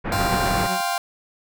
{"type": "low-pass noise", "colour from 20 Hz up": "pink", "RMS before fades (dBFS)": -25, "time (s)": [0.04, 0.68], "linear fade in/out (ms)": 20, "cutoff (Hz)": 2100, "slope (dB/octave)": 24}
{"type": "chord", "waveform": "sawtooth", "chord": "F suspended second", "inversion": "none", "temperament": "just", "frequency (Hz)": [698.5, 785.8, 1047.7], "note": ["F5", "G5", "C6"], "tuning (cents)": [0, 4, 2], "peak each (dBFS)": [-21, -22, -24], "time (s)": [0.12, 0.98], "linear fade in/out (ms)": 2}
{"type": "tone with tremolo", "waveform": "sawtooth", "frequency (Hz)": 185, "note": "F#3", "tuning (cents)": 0, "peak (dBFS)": -21, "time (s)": [0.18, 0.81], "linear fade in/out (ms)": 5, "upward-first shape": "triangle", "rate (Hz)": 7.8, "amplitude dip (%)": 95}
{"effects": []}